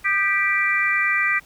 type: harmonic tone with a mistuned harmonic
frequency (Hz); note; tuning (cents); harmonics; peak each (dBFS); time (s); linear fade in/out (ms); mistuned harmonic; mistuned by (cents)
392; G4; 0; 3 / 4 / 5 / 6; -26 / -26 / -20 / -23; 0.04-1.4; 20; 3; +51
effects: pink hiss -51 dBFS RMS until 1.45 s